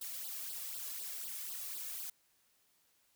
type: noise with flanger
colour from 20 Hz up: blue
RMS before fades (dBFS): -43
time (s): 0.01-2.1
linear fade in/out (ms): 5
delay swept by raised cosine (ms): 0.22 to 1.82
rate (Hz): 4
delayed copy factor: +0.85
effects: white hiss -73 dBFS RMS until 3.15 s